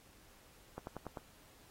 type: slowing click train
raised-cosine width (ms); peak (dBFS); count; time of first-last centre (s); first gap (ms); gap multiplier
1; -28; 5; 0.78-1.172; 91; 1.05
effects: pink hiss -63 dBFS RMS until 1.7 s + AAC 48 kbps